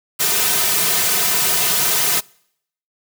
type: noise with comb filter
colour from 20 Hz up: white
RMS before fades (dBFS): -17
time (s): 0.19-2.21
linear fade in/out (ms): 20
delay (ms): 3.6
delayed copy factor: -0.85
effects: noise-tail reverb RT60 0.7 s tail -26 dB re dry + high-pass 150 Hz 12 dB/octave